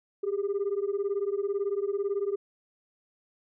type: beating tone pair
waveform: sine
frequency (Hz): 392 / 410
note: G4 / G#4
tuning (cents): 0 / -22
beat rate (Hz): 18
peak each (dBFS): -28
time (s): 0.23-2.36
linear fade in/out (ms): 10
effects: tanh soft clip ceiling -23 dBFS